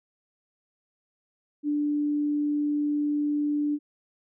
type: tone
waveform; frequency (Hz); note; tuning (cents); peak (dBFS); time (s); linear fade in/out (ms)
sine; 294.2; D4; +3; -23; 1.63-3.79; 50
effects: none